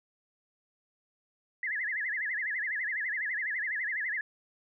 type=tone with vibrato; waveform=sine; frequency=1864.7 Hz; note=A#6; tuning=in tune; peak=-30 dBFS; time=1.63-4.21 s; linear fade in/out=2 ms; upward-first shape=sine; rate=12 Hz; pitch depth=200 cents each way; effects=none